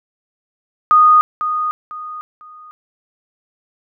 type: tone with echo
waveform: sine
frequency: 1236 Hz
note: D#6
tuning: 12 cents flat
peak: -6 dBFS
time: 0.91-1.21 s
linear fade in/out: 0 ms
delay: 500 ms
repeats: 3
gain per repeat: -10 dB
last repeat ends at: 2.71 s
effects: none